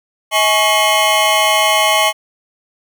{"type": "tone cluster", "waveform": "square", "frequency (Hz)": [639, 840, 1107, 2142, 3021], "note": ["D#5", "G#5", "C#6", "C7", "F#7"], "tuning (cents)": [46, 19, -3, 40, 35], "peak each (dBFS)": -18, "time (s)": [0.31, 2.13], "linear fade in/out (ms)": 50, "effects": []}